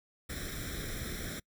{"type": "noise with comb filter", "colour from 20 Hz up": "pink", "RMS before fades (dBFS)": -39, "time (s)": [0.29, 1.4], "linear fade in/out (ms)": 10, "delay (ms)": 0.54, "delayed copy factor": 0.9, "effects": ["noise-tail reverb RT60 0.1 s tail -26 dB re dry"]}